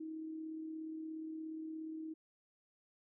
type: tone with amplitude modulation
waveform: sine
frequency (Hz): 317.2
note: D#4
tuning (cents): +33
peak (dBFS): -40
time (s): 0-2.14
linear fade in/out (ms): 10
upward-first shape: sine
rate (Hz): 37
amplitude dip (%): 35
effects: none